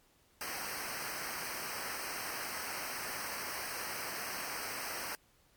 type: noise with comb filter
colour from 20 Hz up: pink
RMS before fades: -40 dBFS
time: 0.41-5.15 s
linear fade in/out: 0 ms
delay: 0.28 ms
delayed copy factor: -0.95
effects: pink hiss -68 dBFS RMS until 5.56 s + MP3 96 kbps